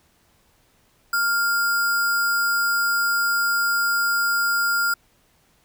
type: tone with sample-and-hold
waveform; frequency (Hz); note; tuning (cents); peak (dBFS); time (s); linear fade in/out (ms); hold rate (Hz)
sine; 1400; F6; +4; -18; 1.13-4.94; 5; 6300
effects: pink hiss -61 dBFS RMS until 5.64 s